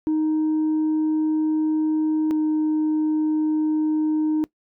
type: tone pair in turn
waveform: sine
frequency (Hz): 311.1 / 309.1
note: D#4 / D#4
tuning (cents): 0 / -11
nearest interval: unison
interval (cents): 11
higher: first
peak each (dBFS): -16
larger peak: neither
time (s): 0.07-2.31 / 2.31-4.44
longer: first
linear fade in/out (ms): 0
effects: noise-tail reverb RT60 0.1 s tail -22 dB re dry + tanh soft clip ceiling -17 dBFS